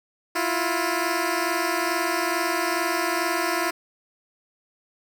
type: tone pair together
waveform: 10% pulse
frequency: 330.7 / 353 Hz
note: E4 / F4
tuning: +6 / +19 cents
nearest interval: minor second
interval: 113 cents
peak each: -17 dBFS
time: 0.35-3.71 s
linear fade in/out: 10 ms
effects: none